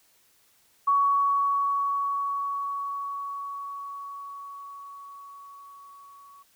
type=tone with level ramp; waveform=sine; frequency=1122 Hz; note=C#6; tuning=21 cents sharp; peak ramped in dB=-18 to -48 dBFS; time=0.87-6.43 s; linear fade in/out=10 ms; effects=white hiss -63 dBFS RMS until 6.55 s